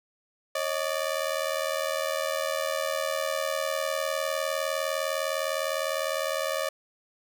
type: ring-modulated tone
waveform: sawtooth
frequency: 587.3 Hz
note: D5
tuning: in tune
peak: -20 dBFS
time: 0.55-6.69 s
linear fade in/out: 5 ms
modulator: 39.9 Hz
effects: none